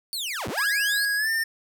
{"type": "linear two-way sweep", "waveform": "sawtooth", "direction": "down then up", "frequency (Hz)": [4604, 66, 4604], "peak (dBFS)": -25, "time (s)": [0.13, 1.05], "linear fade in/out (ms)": 0, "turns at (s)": 0.48}
{"type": "tone with pitch glide", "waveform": "square", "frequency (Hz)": [1654, 1803.7], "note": ["G#6", "A6"], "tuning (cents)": [-8, 42], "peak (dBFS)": -23, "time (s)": [0.57, 1.44], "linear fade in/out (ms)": 10, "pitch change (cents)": 150, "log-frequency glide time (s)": [1.16, 1.3]}
{"effects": []}